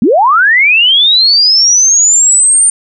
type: linear sweep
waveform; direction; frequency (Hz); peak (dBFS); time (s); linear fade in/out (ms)
sine; up; 190 to 9040; -4; 0.02-2.7; 2
effects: none